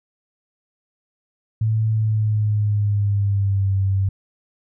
sine tone with pitch glide, 110.1 to 96.96 Hz, A2 to G2, +2 to -18 cents, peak -16 dBFS, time 1.61-4.09 s, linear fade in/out 5 ms, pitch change -220 cents, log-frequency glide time 1.9-3.75 s, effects none

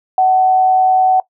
sine tone with frequency modulation, 750 Hz, F#5, 23 cents sharp, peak -8 dBFS, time 0.18-1.2 s, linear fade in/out 2 ms, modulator 110 Hz, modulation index 0.24, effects noise-tail reverb RT60 0.1 s tail -19 dB re dry

